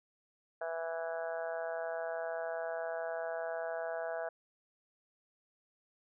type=harmonic tone; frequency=164.81 Hz; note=E3; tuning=in tune; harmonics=3 / 4 / 5 / 6 / 7 / 8 / 9 / 10; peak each=-43 / -37 / -46 / -52 / -54 / -53 / -47 / -49 dBFS; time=0.61-4.29 s; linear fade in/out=5 ms; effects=none